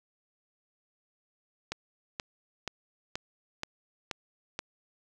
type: click train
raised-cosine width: 0.2 ms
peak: -16 dBFS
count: 7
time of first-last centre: 1.72-4.591 s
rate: 2.09 Hz
effects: none